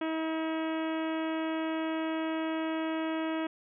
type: harmonic tone with a mistuned harmonic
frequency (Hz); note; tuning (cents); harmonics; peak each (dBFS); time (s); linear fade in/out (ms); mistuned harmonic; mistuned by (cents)
320; D#4; +49; 1 / 2 / 3 / 4 / 5 / 6 / 7 / 8 / 9 / 10; -31 / -37 / -41 / -43 / -45 / -47 / -48 / -49 / -50 / -51; 0.01-3.47; 5; 10; +53
effects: none